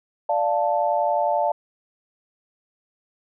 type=chord; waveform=sine; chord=D minor; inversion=none; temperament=equal; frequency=587.3 / 698.5 / 880 Hz; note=D5 / F5 / A5; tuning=0 / 0 / 0 cents; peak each=-23 dBFS; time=0.29-1.52 s; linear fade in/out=5 ms; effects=none